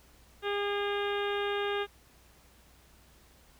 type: harmonic tone with a mistuned harmonic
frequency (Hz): 405.9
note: G#4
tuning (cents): -40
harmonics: 1 / 2 / 3 / 4 / 5 / 6 / 7 / 8 / 9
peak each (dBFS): -31 / -38 / -39 / -38 / -44 / -45 / -43 / -46 / -45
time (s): 0.42-1.87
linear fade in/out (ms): 50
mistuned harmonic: 5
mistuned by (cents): +34
effects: added 60 Hz sine -61 dBFS peak until 3.59 s + pink hiss -61 dBFS RMS until 3.59 s